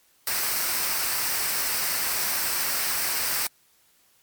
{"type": "noise with comb filter", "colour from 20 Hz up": "white", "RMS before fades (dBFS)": -26, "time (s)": [0.27, 3.47], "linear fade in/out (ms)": 2, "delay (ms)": 0.29, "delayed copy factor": -0.5, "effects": ["white hiss -62 dBFS RMS until 4.22 s", "MP3 96 kbps"]}